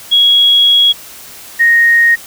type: tone pair in turn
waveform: sine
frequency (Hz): 3322 / 1864.4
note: G#7 / A#6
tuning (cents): 0 / 0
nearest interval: minor seventh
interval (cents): 1000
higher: first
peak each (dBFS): -5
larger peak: neither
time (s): 0.11-0.93 / 1.59-2.16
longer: first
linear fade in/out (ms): 20
effects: white hiss -33 dBFS RMS until 2.26 s